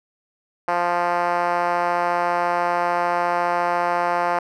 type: tone with band-pass filter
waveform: 5% pulse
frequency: 174.61 Hz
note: F3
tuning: in tune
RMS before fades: -21 dBFS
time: 0.68-4.39 s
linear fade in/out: 2 ms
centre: 770 Hz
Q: 1.6
effects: none